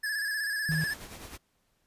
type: tone with vibrato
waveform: square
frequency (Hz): 1698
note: G#6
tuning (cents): +38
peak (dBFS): -30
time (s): 0.03-0.94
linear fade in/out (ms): 10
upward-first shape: square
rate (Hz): 16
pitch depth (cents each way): 45
type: tone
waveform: sine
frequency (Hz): 157.3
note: D#3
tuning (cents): +19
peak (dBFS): -27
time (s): 0.69-0.84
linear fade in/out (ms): 0
type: noise with tremolo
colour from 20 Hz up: pink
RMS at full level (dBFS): -43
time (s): 0.7-1.38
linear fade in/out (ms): 20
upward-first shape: sine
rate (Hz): 9.7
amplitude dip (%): 50
effects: pink hiss -73 dBFS RMS until 1.86 s + resampled to 32000 Hz